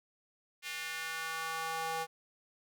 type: tone with high-pass filter sweep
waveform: square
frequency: 162.5 Hz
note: E3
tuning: 24 cents flat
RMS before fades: -38 dBFS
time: 0.62-2.07 s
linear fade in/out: 50 ms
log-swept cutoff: 2300 to 690 Hz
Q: 1.8
effects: none